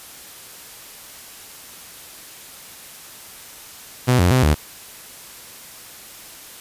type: tone with pitch steps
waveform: sawtooth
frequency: 125.5 / 88.7 / 128.4 / 75.4 Hz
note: B2 / F2 / C3 / D2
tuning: +28 / +27 / -32 / +46 cents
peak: -9 dBFS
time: 4.07-4.55 s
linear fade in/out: 20 ms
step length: 120 ms
effects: white hiss -40 dBFS RMS until 6.6 s + resampled to 32000 Hz